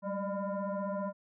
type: tone with frequency modulation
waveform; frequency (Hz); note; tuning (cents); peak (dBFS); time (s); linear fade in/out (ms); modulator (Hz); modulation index
sine; 207.1; G#3; -5; -32; 0.02-1.13; 50; 399; 2
effects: none